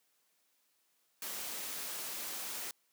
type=noise; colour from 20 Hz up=white; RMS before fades=-41 dBFS; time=1.22-2.71 s; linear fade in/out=2 ms; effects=white hiss -75 dBFS RMS until 2.92 s + high-pass 200 Hz 12 dB/octave